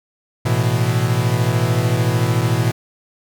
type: chord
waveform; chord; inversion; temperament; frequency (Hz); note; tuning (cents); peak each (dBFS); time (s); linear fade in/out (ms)
45% pulse; A suspended second; none; equal; 110 / 123.47 / 164.81; A2 / B2 / E3; 0 / 0 / 0; -19 / -18 / -23; 0.45-2.72; 10
effects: none